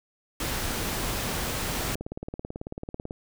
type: noise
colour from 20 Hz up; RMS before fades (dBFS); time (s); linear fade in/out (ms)
pink; -30; 0.4-1.95; 2
type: click train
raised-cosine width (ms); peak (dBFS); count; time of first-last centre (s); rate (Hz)
2; -21; 23; 1.9-3.109; 18.2
effects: none